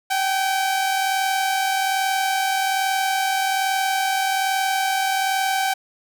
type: tone pair together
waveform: sawtooth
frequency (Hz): 767.8 / 809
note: G5 / G#5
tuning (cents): -36 / -46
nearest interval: minor second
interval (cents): 90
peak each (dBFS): -16 / -24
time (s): 0.1-5.74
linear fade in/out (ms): 10
effects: none